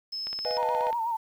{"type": "tone", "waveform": "sine", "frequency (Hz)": 5200, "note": "E8", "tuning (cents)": -24, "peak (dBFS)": -31, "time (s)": [0.12, 0.58], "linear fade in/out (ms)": 10}
{"type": "click train", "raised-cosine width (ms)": 0.3, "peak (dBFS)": -24, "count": 12, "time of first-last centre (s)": [0.27, 0.929], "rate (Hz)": 16.7}
{"type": "chord", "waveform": "triangle", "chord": "F half-diminished seventh", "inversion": "second", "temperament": "equal", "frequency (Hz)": [493.9, 622.3, 698.5, 830.6], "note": ["Cb5", "Eb5", "F5", "Ab5"], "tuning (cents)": [0, 0, 0, 0], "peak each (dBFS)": [-29, -30, -35, -34], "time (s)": [0.45, 0.91], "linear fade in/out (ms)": 5}
{"type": "tone with vibrato", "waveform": "sine", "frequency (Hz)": 920, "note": "A#5", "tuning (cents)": -23, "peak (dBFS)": -26, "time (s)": [0.57, 1.17], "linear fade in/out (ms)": 10, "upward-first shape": "sine", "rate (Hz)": 8.2, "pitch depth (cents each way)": 66}
{"effects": ["9-bit"]}